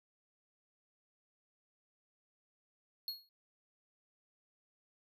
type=tone with exponential decay; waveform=square; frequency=4312 Hz; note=C#8; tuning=49 cents flat; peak=-35 dBFS; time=3.08-3.29 s; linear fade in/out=1 ms; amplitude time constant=45 ms; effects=none